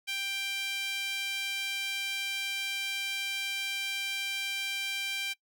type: tone with high-pass filter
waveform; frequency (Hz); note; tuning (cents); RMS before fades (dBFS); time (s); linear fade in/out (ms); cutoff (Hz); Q
sawtooth; 787; G5; +7; -34; 0.07-5.34; 20; 2600; 3.4
effects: noise-tail reverb RT60 0.1 s tail -22 dB re dry